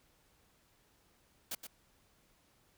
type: noise with echo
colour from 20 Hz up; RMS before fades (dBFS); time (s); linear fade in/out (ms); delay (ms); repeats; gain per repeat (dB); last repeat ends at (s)
white; -39; 1.51-1.55; 5; 120; 1; -8; 1.67
effects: pink hiss -70 dBFS RMS until 2.77 s